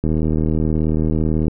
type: click train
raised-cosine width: 3 ms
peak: -7 dBFS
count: 114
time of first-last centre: 0.04-1.481 s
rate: 78.4 Hz
effects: none